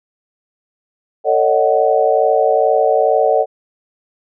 sine chord, D# half-diminished seventh, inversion second, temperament just, 448 / 560 / 622.3 / 746.7 Hz, A4 / C#5 / D#5 / F#5, +31 / +18 / 0 / +16 cents, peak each -16 dBFS, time 1.24-3.46 s, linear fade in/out 50 ms, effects none

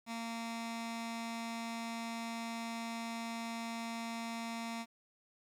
15% pulse tone with notch filter, 230.1 Hz, A#3, 22 cents flat, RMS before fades -41 dBFS, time 0.06-4.86 s, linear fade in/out 50 ms, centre 480 Hz, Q 1, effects low-pass 9000 Hz 12 dB/octave + 11-bit

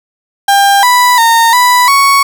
35% pulse tone with pitch steps, 798 / 987 / 918 / 988 / 1112 Hz, G5 / B5 / A#5 / B5 / C#6, +31 / -1 / -27 / 0 / +5 cents, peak -3 dBFS, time 0.48-2.23 s, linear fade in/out 5 ms, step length 350 ms, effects none

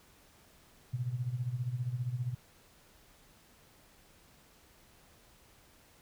sine tone with tremolo, 123.47 Hz, B2, in tune, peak -29 dBFS, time 0.93-2.35 s, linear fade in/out 10 ms, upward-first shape sine, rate 15 Hz, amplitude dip 75%, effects pink hiss -62 dBFS RMS until 6.01 s

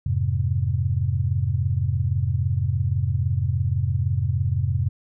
sine chord, F minor, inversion none, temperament just, 87.31 / 104.77 / 130.96 Hz, F2 / Ab2 / C3, 0 / +16 / +2 cents, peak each -24 dBFS, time 0.06-4.89 s, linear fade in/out 5 ms, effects none

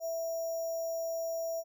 sine tone with sample-and-hold, 659.3 Hz, E5, in tune, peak -32 dBFS, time 0-1.64 s, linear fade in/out 50 ms, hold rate 6300 Hz, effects none

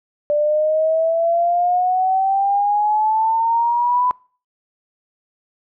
sine exponential sweep, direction up, 587.3 to 1001 Hz, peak -14 dBFS, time 0.3-4.11 s, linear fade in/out 0 ms, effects noise-tail reverb RT60 0.4 s tail -24 dB re dry

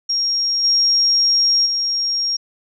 sine tone with level steps, 5580 Hz, F8, 2 cents flat, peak -16 / -12 / -17 dBFS, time 0.09-2.37 s, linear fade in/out 10 ms, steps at 0.63 / 1.65 s, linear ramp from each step 20 ms, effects none

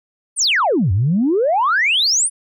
sine exponential two-way sweep, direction down then up, 10000 to 87.31 to 10000 Hz, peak -12 dBFS, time 0.36-2.3 s, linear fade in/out 50 ms, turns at 0.92 s, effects tanh soft clip ceiling -8 dBFS

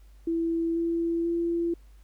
sine tone with pitch steps, 331.8 / 335.5 / 339.2 Hz, E4 / E4 / E4, +11 / +31 / +50 cents, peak -24 dBFS, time 0.27-1.74 s, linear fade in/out 5 ms, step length 490 ms, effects added 50 Hz sine -49 dBFS peak until 2.03 s + pink hiss -66 dBFS RMS until 2.03 s

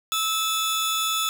sawtooth tone pair together, 1305 / 3478 Hz, E6 / A7, -18 / -21 cents, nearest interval octave + perfect fourth, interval 1697 cents, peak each -22 / -22 dBFS, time 0.12-1.29 s, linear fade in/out 0 ms, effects 7-bit

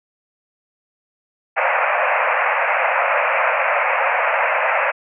pink band-pass noise, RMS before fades -18 dBFS, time 1.56-4.92 s, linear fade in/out 20 ms, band 520 to 2600 Hz, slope 96 dB/octave, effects none

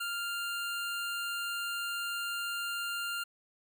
25% pulse tone, 1396.9 Hz, F6, in tune, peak -30 dBFS, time 0-3.24 s, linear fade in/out 10 ms, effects none

